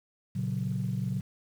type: chord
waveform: sine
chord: F# major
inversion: first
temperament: equal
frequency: 116.54 / 138.59 / 185 Hz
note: A#2 / C#3 / F#3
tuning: 0 / 0 / 0 cents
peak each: -32 dBFS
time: 0.35-1.21 s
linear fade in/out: 10 ms
effects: tanh soft clip ceiling -21 dBFS + 9-bit